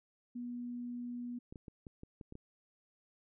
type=tone; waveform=sine; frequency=242.7 Hz; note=B3; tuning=30 cents flat; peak=-39 dBFS; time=0.35-1.39 s; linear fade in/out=10 ms
type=clicks; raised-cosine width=3 ms; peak=-35 dBFS; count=8; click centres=1.525 / 1.558 / 1.682 / 1.868 / 2.034 / 2.212 / 2.324 / 2.354 s
effects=none